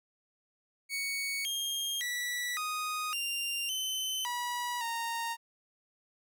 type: tone with pitch steps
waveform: sawtooth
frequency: 2229 / 3221 / 1953 / 1244 / 2787 / 3053 / 971 / 926 Hz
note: C#7 / G7 / B6 / D#6 / F7 / G7 / B5 / A#5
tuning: +9 / +46 / -20 / -1 / -4 / -46 / -30 / -12 cents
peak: -29 dBFS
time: 0.89-5.37 s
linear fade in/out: 50 ms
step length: 560 ms
effects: none